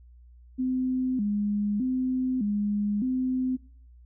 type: tone with vibrato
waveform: sine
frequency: 230 Hz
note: A#3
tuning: 23 cents flat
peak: -24 dBFS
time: 0.58-3.57 s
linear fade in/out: 20 ms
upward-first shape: square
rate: 0.82 Hz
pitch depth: 190 cents each way
effects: noise-tail reverb RT60 0.5 s tail -19 dB re dry + added 60 Hz sine -49 dBFS peak until 4.05 s